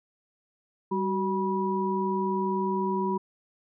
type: tone cluster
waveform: sine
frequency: 195 / 375.5 / 973 Hz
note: G3 / F#4 / B5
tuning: -9 / +26 / -26 cents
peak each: -29 dBFS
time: 0.91-3.18 s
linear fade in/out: 10 ms
effects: none